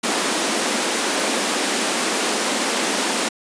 pink high-pass noise, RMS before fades -21 dBFS, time 0.03-3.29 s, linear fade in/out 10 ms, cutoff 210 Hz, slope 48 dB/octave, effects resampled to 22050 Hz

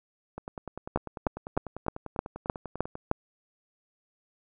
two click trains, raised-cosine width 1 ms, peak -10 / -23 dBFS, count 8 / 27, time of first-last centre 0.96-3.114 / 0.38-2.954 s, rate 3.25 / 10.1 Hz, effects none

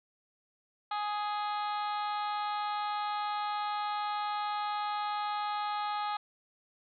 harmonic tone, 416.6 Hz, G#4, 5 cents sharp, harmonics 2 / 3 / 4 / 5 / 6 / 7 / 8 / 9 / 10, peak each -33 / -36 / -47 / -50 / -50 / -55 / -48 / -50 / -49 dBFS, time 0.91-6.17 s, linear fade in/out 5 ms, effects none

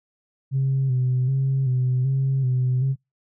sine tone with vibrato, 130.81 Hz, C3, in tune, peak -17 dBFS, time 0.51-2.96 s, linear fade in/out 50 ms, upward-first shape square, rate 1.3 Hz, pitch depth 49 cents each way, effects noise-tail reverb RT60 0.2 s tail -26 dB re dry + tanh soft clip ceiling -15 dBFS

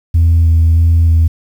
sine tone with vibrato, 82.41 Hz, E2, in tune, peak -4 dBFS, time 0.14-1.28 s, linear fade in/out 10 ms, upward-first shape square, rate 1.6 Hz, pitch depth 13 cents each way, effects tanh soft clip ceiling -4 dBFS + 7-bit

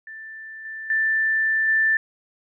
sine tone with level steps, 1770 Hz, A6, 10 cents sharp, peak -35 / -31 / -18 / -16 dBFS, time 0.07-1.97 s, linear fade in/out 2 ms, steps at 0.65 / 0.9 / 1.68 s, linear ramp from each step 2 ms, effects none

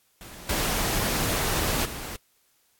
pink noise with level steps, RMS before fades -43 / -26 / -36 dBFS, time 0.21-2.16 s, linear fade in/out 0 ms, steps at 0.49 / 1.85 s, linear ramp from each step 5 ms, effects white hiss -66 dBFS RMS until 2.79 s + AAC 64 kbps

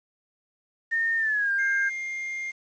sine tone with pitch glide, 1826 to 1598.8 Hz, A#6 to G6, -36 to +34 cents, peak -22 dBFS, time 0.91-1.9 s, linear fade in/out 20 ms, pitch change -230 cents, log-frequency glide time 1.17-1.51 s
triangle tone, 2115 Hz, C7, 18 cents sharp, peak -28 dBFS, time 1.58-2.52 s, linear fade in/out 20 ms
effects resampled to 16000 Hz + 9-bit

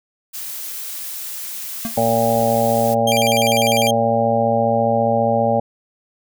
blue noise, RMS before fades -29 dBFS, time 0.33-2.95 s, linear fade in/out 20 ms
square tone with exponential decay, 228.8 Hz, A#3, 32 cents flat, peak -19 dBFS, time 1.85-1.97 s, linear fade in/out 0 ms, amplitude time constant 26 ms
harmonic tone, 114.8 Hz, A#2, 26 cents flat, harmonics 1 / 2 / 4 / 5 / 6 / 7, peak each -25 / -22 / -24 / -18 / -23 / -20 dBFS, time 1.97-5.6 s, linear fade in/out 5 ms
sawtooth tone with vibrato, 2749 Hz, F7, 28 cents flat, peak -16 dBFS, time 3.07-3.91 s, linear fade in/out 5 ms, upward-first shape square, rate 10 Hz, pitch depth 260 cents each way
effects none

